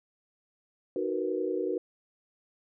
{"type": "chord", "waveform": "sine", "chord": "B major seventh", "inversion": "first", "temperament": "just", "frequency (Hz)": [308.7, 370.4, 463, 493.9], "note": ["D#4", "F#4", "A#4", "B4"], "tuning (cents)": [-14, 2, -12, 0], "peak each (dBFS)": [-35, -31, -34, -35], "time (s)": [0.96, 1.78], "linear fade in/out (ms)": 2, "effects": []}